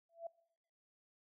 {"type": "tone with exponential growth", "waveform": "sine", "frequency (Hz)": 670, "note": "E5", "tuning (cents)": 28, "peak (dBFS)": -38, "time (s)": [0.09, 0.27], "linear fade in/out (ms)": 5, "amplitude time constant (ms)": 37, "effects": ["noise-tail reverb RT60 0.8 s tail -23 dB re dry"]}